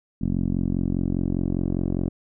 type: tone with low-pass filter sweep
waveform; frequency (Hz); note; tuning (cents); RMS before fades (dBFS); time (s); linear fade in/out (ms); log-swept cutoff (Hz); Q
10% pulse; 44.95; F#1; -49; -24; 0.21-2.09; 10; 240 to 390; 1.9
effects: none